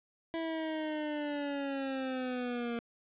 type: linear sweep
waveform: 25% pulse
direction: down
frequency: 330 to 233.1 Hz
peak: -30 dBFS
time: 0.34-2.79 s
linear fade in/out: 0 ms
effects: resampled to 8000 Hz + 10-bit